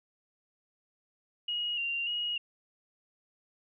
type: tone with vibrato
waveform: sine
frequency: 2831 Hz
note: F7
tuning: 23 cents sharp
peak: -30 dBFS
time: 1.48-2.38 s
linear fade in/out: 5 ms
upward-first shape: square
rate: 1.7 Hz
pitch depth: 35 cents each way
effects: none